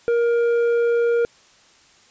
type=tone with tanh clipping; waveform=sine; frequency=470.5 Hz; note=A#4; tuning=16 cents sharp; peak=-17 dBFS; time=0.08-1.25 s; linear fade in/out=0 ms; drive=7 dB; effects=white hiss -53 dBFS RMS until 2.1 s + resampled to 16000 Hz